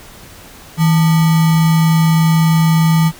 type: tone with sample-and-hold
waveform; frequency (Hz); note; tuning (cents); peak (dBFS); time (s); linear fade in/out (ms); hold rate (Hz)
sine; 161.7; E3; -33; -8; 0.77-3.12; 50; 1050
effects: pink hiss -38 dBFS RMS until 3.19 s